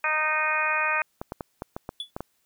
harmonic tone, 308.9 Hz, D#4, 12 cents flat, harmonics 2 / 3 / 4 / 5 / 6 / 7 / 8, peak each -34 / -31 / -29 / -29 / -31 / -34 / -27 dBFS, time 0.04-1.02 s, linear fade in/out 2 ms
clicks, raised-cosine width 1 ms, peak -18 dBFS, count 8, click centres 1.215 / 1.321 / 1.408 / 1.621 / 1.765 / 1.891 / 2.165 / 2.206 s
triangle tone with exponential decay, 3430 Hz, A7, 45 cents flat, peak -25 dBFS, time 2-2.11 s, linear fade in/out 2 ms, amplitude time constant 22 ms
effects white hiss -70 dBFS RMS until 2.45 s

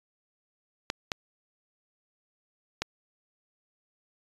clicks, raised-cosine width 0.2 ms, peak -11 dBFS, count 3, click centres 0.901 / 1.118 / 2.82 s, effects resampled to 24000 Hz

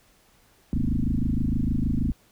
sine tone with frequency modulation, 108.2 Hz, A2, 29 cents flat, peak -21 dBFS, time 0.73-2.12 s, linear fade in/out 0 ms, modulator 26.4 Hz, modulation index 6.1, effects pink hiss -60 dBFS RMS until 2.31 s

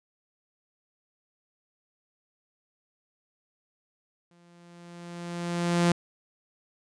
sawtooth tone with exponential growth, 172.8 Hz, F3, 18 cents flat, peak -15 dBFS, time 4.31-5.92 s, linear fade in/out 2 ms, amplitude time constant 350 ms, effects resampled to 22050 Hz

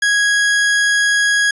40% pulse tone, 1656 Hz, G#6, 5 cents flat, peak -11 dBFS, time 0.02-1.51 s, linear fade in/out 5 ms, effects resampled to 24000 Hz + 8-bit

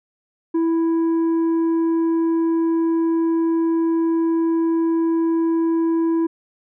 sine tone with tanh clipping, 329.6 Hz, E4, in tune, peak -17 dBFS, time 0.54-6.27 s, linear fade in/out 10 ms, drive 5 dB, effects none

